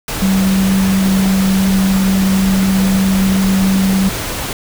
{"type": "tone in noise", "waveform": "sine", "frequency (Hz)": 191.8, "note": "G3", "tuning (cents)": -37, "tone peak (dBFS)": -10, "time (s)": [0.22, 4.09], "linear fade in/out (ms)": 2, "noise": "pink", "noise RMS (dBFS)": -21, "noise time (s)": [0.08, 4.53], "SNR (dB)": 8, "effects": []}